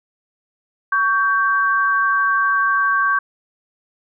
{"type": "tone pair together", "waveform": "sine", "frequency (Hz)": [1124.2, 1568], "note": ["C#6", "G6"], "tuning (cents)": [24, 0], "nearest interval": "tritone", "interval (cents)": 576, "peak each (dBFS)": -17, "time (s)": [0.92, 3.19], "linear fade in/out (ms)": 5, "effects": []}